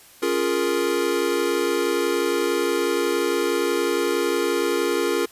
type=chord; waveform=square; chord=Bb minor seventh; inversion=first; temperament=equal; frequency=277.2 / 349.2 / 415.3 / 466.2 Hz; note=Db4 / F4 / Ab4 / Bb4; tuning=0 / 0 / 0 / 0 cents; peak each=-30 / -25 / -26 / -26 dBFS; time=0.22-5.26 s; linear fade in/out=10 ms; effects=white hiss -49 dBFS RMS until 5.31 s + resampled to 32000 Hz